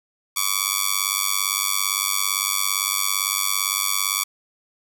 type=tone with amplitude modulation; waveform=5% pulse; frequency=1141 Hz; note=C#6; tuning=50 cents sharp; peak=-4 dBFS; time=0.36-4.24 s; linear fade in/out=10 ms; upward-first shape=sine; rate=97.7 Hz; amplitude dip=100%; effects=none